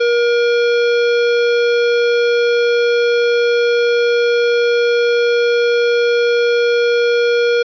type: tone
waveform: square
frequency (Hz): 475.4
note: A#4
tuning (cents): +34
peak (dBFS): -12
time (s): 0-7.63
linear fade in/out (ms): 10
effects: resampled to 11025 Hz + 7-bit